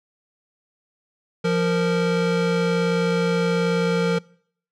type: tone pair together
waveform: square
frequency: 173.7 / 462.3 Hz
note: F3 / A#4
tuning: -9 / -14 cents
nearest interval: octave + perfect fourth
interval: 1695 cents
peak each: -22 dBFS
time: 1.44-4.19 s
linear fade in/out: 10 ms
effects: noise-tail reverb RT60 0.6 s tail -24 dB re dry + low-pass 5000 Hz 12 dB/octave